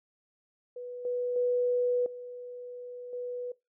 sine tone with level steps, 491.8 Hz, B4, 7 cents flat, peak -37 / -28 / -24 / -39 / -33 dBFS, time 0.76-3.52 s, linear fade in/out 5 ms, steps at 1.05 / 1.36 / 2.06 / 3.13 s, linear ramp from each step 2 ms, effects noise-tail reverb RT60 0.2 s tail -20 dB re dry

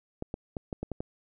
clicks, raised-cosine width 2 ms, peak -20 dBFS, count 7, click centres 0.224 / 0.341 / 0.568 / 0.728 / 0.83 / 0.917 / 1.005 s, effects none

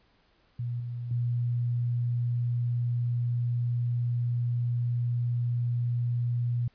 sine tone with level steps, 120.4 Hz, B2, 44 cents flat, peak -29 / -32 / -25 dBFS, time 0.59-6.68 s, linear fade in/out 5 ms, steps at 0.8 / 1.11 s, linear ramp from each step 2 ms, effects pink hiss -66 dBFS RMS until 6.74 s + resampled to 11025 Hz

